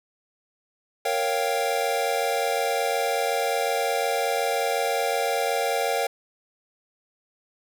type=chord; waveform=square; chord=G half-diminished seventh; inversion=first; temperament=equal; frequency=466.2 / 554.4 / 698.5 / 784 Hz; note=Bb4 / Db5 / F5 / G5; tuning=0 / 0 / 0 / 0 cents; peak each=-29 dBFS; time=1.05-6.07 s; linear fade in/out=5 ms; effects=none